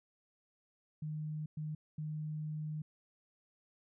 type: tone bursts at uneven times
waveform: sine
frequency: 153.4 Hz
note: D#3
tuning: 24 cents flat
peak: -37 dBFS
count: 3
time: 1.02-1.46 / 1.57-1.75 / 1.98-2.82 s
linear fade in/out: 5 ms
effects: none